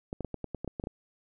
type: clicks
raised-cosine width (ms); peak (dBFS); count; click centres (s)
2; -21; 11; 0.129 / 0.207 / 0.247 / 0.343 / 0.443 / 0.547 / 0.646 / 0.677 / 0.798 / 0.839 / 0.871
effects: none